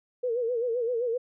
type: tone with vibrato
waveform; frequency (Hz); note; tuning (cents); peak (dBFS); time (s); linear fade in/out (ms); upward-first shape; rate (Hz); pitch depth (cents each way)
sine; 476.4; A#4; +38; -25; 0.23-1.18; 10; sine; 7.7; 99
effects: none